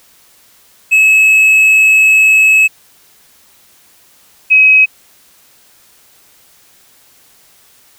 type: tone pair in turn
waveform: triangle / sine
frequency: 2582 / 2545 Hz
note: E7 / D#7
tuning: -37 / +39 cents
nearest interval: unison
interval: 24 cents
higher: first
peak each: -3 dBFS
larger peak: neither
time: 0.91-2.68 / 4.5-4.86 s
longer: first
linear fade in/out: 20 ms
effects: white hiss -47 dBFS RMS until 7.98 s